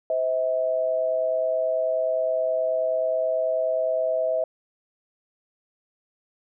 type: tone pair together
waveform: sine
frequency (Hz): 515 / 644.4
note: C5 / E5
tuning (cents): -28 / -39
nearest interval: major third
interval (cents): 389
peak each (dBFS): -27 / -22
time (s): 0.1-4.44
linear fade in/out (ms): 2
effects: none